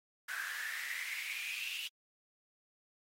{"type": "noise with high-pass filter sweep", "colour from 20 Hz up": "pink", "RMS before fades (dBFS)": -41, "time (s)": [0.28, 1.88], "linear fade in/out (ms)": 10, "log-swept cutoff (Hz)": [1500, 2900], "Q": 9.8, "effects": ["AAC 48 kbps"]}